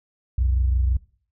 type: tone pair together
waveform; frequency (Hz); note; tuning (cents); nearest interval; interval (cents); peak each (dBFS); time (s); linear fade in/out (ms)
sine; 62.8 / 88.81; B1 / F2; +30 / +30; tritone; 600; -17 / -26; 0.38-0.97; 5
effects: noise-tail reverb RT60 0.5 s tail -21 dB re dry + tanh soft clip ceiling -11 dBFS